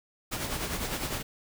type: noise with tremolo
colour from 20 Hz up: pink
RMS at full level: -31 dBFS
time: 0.31-1.23 s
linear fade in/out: 20 ms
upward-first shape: sine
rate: 9.9 Hz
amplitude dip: 50%
effects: none